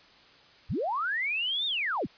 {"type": "linear two-way sweep", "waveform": "sine", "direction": "up then down", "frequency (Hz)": [38.89, 3729, 55.4], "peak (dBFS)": -27, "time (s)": [0.69, 2.07], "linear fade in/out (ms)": 20, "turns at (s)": 1.66, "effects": ["white hiss -56 dBFS RMS until 2.17 s", "resampled to 11025 Hz"]}